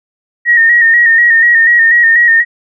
sine tone with vibrato, 1864.7 Hz, A#6, in tune, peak -4 dBFS, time 0.45-2.45 s, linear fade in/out 50 ms, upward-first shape square, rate 4.1 Hz, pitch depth 36 cents each way, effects none

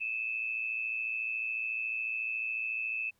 sine tone pair together, 2516 / 2630 Hz, D#7 / E7, +19 / -5 cents, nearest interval minor second, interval 76 cents, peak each -37 / -33 dBFS, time 0-3.11 s, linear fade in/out 20 ms, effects pink hiss -73 dBFS RMS until 3.19 s

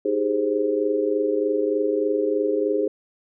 sine chord, Ab major seventh, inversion second, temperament equal, 311.1 / 392 / 415.3 / 523.3 Hz, Eb4 / G4 / Ab4 / C5, 0 / 0 / 0 / 0 cents, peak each -26 / -28 / -22 / -26 dBFS, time 0.05-2.88 s, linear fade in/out 5 ms, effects none

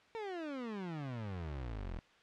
30% pulse exponential sweep, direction down, 463 to 38.91 Hz, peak -37 dBFS, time 0.15-1.99 s, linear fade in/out 0 ms, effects white hiss -64 dBFS RMS until 2.22 s + low-pass 3000 Hz 12 dB/octave

